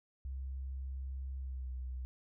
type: tone with pitch glide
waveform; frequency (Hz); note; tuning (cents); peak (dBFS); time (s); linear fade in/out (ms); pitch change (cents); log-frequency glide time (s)
sine; 66.2 to 63.43; C2 to B1; +21 to +47; -38; 0.25-2.05; 0; -74; 1.39-1.71
effects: none